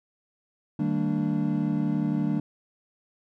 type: chord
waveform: triangle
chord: Eb major seventh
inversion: none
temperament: equal with one note detuned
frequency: 155.56 / 196 / 227.6 / 293.7 Hz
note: Eb3 / G3 / Bb3 / D4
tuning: 0 / 0 / -41 / 0 cents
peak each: -27 dBFS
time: 0.79-2.4 s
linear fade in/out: 5 ms
effects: none